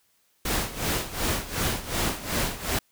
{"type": "noise with tremolo", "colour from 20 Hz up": "pink", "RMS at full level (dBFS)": -25, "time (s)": [0.45, 2.79], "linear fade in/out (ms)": 5, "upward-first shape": "sine", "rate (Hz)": 2.7, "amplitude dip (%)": 80, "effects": ["white hiss -67 dBFS RMS until 2.91 s"]}